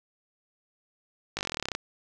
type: slowing click train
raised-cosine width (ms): 0.2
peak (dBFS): -13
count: 16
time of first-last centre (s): 1.37-1.75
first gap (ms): 19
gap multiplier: 1.04
effects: none